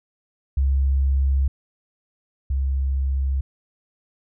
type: tone pair in turn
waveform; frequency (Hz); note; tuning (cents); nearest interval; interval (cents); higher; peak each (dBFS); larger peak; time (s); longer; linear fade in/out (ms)
sine; 67.8 / 67.37; C#2 / C#2; -38 / -49; unison; 11; first; -16 / -19; first; 0.57-1.48 / 2.5-3.41; neither; 5
effects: none